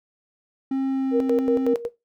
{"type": "tone with pitch glide", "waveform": "triangle", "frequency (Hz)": [267.8, 264.1], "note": ["C4", "C4"], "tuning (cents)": [40, 16], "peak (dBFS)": -19, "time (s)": [0.71, 1.74], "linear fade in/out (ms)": 5, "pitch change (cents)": -24, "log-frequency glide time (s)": [0.9, 1.25]}
{"type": "tone with tremolo", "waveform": "sine", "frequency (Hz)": 471, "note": "A#4", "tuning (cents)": 18, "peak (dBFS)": -17, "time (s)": [1.11, 1.89], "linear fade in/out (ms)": 50, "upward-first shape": "square", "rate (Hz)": 5.4, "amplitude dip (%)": 80}
{"effects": ["noise-tail reverb RT60 0.2 s tail -17 dB re dry"]}